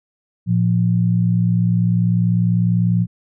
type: tone pair together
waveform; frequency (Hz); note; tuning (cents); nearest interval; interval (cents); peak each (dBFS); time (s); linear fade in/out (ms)
sine; 114.48 / 174.61; A#2 / F3; -31 / 0; perfect fifth; 731; -16; 0.46-3.07; 50
effects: none